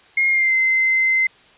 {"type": "tone with pitch glide", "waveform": "sine", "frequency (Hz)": [2141, 2069], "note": ["C7", "C7"], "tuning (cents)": [39, -20], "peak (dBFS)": -14, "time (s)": [0.17, 1.27], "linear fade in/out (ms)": 5, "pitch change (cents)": -59, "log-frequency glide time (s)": [0.29, 0.54], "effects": ["white hiss -50 dBFS RMS until 1.57 s", "resampled to 8000 Hz"]}